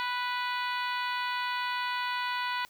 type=harmonic tone; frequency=493.2 Hz; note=B4; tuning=2 cents flat; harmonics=2 / 3 / 4 / 5 / 6 / 7 / 8 / 9; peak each=-32 / -36 / -38 / -40 / -42 / -43 / -44 / -45 dBFS; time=0-2.65 s; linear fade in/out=0 ms; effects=white hiss -60 dBFS RMS until 2.69 s